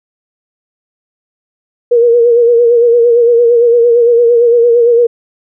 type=tone with vibrato; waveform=sine; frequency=472.8 Hz; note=A#4; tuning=24 cents sharp; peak=-4 dBFS; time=1.91-5.07 s; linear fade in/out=10 ms; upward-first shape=sine; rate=8.8 Hz; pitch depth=46 cents each way; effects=none